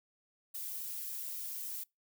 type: noise with flanger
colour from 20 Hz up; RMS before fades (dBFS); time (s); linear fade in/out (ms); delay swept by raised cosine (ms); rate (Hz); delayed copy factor
violet; -41; 0.54-1.84; 10; 1.6 to 3; 3.6; +0.65
effects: noise-tail reverb RT60 0.2 s tail -25 dB re dry